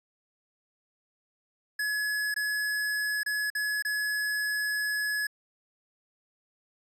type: tone with dropouts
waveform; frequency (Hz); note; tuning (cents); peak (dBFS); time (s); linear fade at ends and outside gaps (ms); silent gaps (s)
square; 1696; G#6; +36; -28; 1.79-5.27; 5; 2.342-2.362 / 3.233-3.261 / 3.502-3.55 / 3.824-3.849
effects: resampled to 32000 Hz